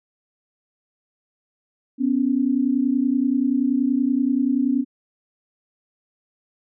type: tone pair together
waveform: sine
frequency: 249.2 / 279.7 Hz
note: B3 / C#4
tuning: +16 / +16 cents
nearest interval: major second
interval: 200 cents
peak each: -20 dBFS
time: 1.98-4.85 s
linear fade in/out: 50 ms
effects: none